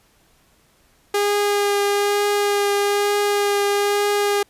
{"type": "tone with vibrato", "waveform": "sawtooth", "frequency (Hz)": 407.4, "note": "G#4", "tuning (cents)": -33, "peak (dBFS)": -13, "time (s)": [1.14, 4.43], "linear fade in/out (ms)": 5, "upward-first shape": "triangle", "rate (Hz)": 1.1, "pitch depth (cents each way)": 13, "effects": ["pink hiss -58 dBFS RMS until 4.49 s", "resampled to 32000 Hz"]}